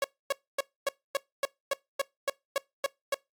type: tone bursts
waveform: sawtooth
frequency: 554.4 Hz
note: C#5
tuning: in tune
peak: -21 dBFS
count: 12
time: 0.02-3.144 s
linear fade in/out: 2 ms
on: 22 ms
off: 260 ms
effects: noise-tail reverb RT60 0.2 s tail -23 dB re dry + AAC 64 kbps